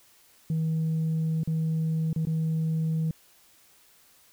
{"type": "tone with dropouts", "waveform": "sine", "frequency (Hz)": 160, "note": "D#3", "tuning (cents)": 49, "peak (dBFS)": -22, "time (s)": [0.5, 3.11], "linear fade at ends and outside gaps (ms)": 2, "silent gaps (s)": [[1.434, 1.474], [2.13, 2.161], [2.252, 2.27]], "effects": ["tanh soft clip ceiling -22 dBFS", "white hiss -59 dBFS RMS until 4.32 s"]}